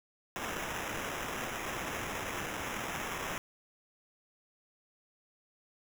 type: noise with sample-and-hold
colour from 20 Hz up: blue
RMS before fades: -38 dBFS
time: 0.36-3.38 s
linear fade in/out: 0 ms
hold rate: 4410 Hz
effects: none